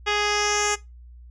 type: tone with low-pass filter sweep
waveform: 10% pulse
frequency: 415.3 Hz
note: G#4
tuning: in tune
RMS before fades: -23 dBFS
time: 0.06-0.76 s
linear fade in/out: 20 ms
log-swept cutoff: 4000 to 7500 Hz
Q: 3.2
effects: noise-tail reverb RT60 0.2 s tail -19 dB re dry + added 60 Hz sine -42 dBFS peak until 1.3 s